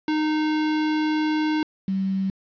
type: tone pair in turn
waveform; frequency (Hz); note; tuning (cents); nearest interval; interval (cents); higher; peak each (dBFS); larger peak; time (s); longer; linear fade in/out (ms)
square / sine; 308 / 192.24; D#4 / G3; -17 / -34; minor sixth; 817; first; -21; neither; 0.08-1.63 / 1.88-2.3; first; 2
effects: resampled to 11025 Hz + 8-bit